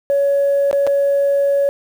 sine tone with dropouts, 561 Hz, C#5, 21 cents sharp, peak -11 dBFS, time 0.1-1.69 s, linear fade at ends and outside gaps 0 ms, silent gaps 0.712-0.729 / 0.867-0.873 s, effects tanh soft clip ceiling -9 dBFS + 7-bit

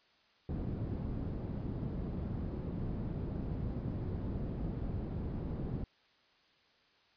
white low-pass noise, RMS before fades -38 dBFS, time 0.49-5.84 s, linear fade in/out 2 ms, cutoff 190 Hz, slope 12 dB/octave, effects white hiss -68 dBFS RMS until 7.16 s + resampled to 11025 Hz

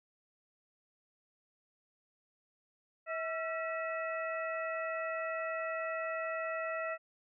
harmonic tone with a mistuned harmonic, 646 Hz, E5, 35 cents flat, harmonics 1 / 2 / 3 / 4, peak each -37 / -40 / -41 / -46 dBFS, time 3.06-6.98 s, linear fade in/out 50 ms, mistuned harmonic 2, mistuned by +73 cents, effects none

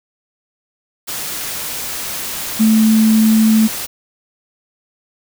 sine tone in noise, 220 Hz, A3, in tune, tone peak -8 dBFS, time 2.59-3.68 s, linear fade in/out 20 ms, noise white, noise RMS -24 dBFS, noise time 1.07-3.87 s, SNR +13 dB, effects none

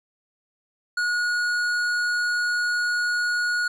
sine tone with hard clipping, 1449 Hz, F#6, 37 cents flat, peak -23 dBFS, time 0.97-3.68 s, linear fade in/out 5 ms, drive 10 dB, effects none

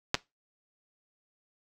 clicks, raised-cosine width 0.2 ms, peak -6 / -14 dBFS, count 2, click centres 0.144 / 0.151 s, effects noise-tail reverb RT60 0.2 s tail -19 dB re dry

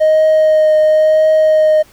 triangle tone with vibrato, 622.3 Hz, D#5, in tune, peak -4 dBFS, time 0-1.83 s, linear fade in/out 20 ms, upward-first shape triangle, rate 0.96 Hz, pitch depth 14 cents each way, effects tanh soft clip ceiling -2 dBFS + pink hiss -46 dBFS RMS until 1.92 s

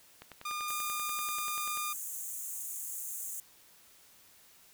click train, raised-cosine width 0.3 ms, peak -30 dBFS, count 17, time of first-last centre 0.22-1.773 s, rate 10.3 Hz
sawtooth tone, 1211 Hz, D#6, 47 cents flat, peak -31 dBFS, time 0.45-1.93 s, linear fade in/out 5 ms
pink high-pass noise, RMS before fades -40 dBFS, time 0.68-3.4 s, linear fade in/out 0 ms, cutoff 6400 Hz, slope 96 dB/octave
effects white hiss -60 dBFS RMS until 4.73 s

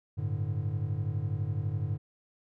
triangle chord, G suspended second, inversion none, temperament equal, 98 / 110 / 146.83 Hz, G2 / A2 / D3, 0 / 0 / 0 cents, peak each -31 / -31 / -33 dBFS, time 0.17-1.98 s, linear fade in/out 20 ms, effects none

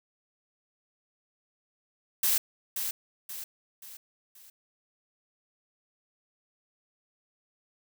blue noise with echo, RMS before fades -25 dBFS, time 2.23-2.38 s, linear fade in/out 5 ms, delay 530 ms, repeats 4, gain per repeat -7 dB, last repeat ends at 4.5 s, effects none

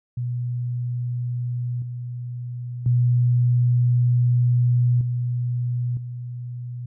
sine tone with level steps, 122.2 Hz, B2, 18 cents flat, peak -23 / -28 / -15 / -21 / -29 dBFS, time 0.17-6.86 s, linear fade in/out 5 ms, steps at 1.82 / 2.86 / 5.01 / 5.97 s, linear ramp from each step 2 ms, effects none

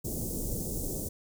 pink band-stop noise, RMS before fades -34 dBFS, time 0.04-1.09 s, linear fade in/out 10 ms, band 500 to 7000 Hz, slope 24 dB/octave, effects none

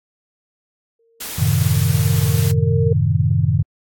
sine tone with exponential growth, 458.7 Hz, A#4, 28 cents flat, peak -18 dBFS, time 0.99-2.93 s, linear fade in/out 5 ms, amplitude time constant 420 ms
white noise, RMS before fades -28 dBFS, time 1.2-2.52 s, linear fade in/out 10 ms
sine chord, F# diminished seventh, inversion none, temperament equal, 92.5 / 110 / 130.81 / 155.56 Hz, F#2 / A2 / C3 / Eb3, 0 / 0 / 0 / 0 cents, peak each -19 dBFS, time 1.38-3.63 s, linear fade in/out 10 ms
effects AAC 64 kbps

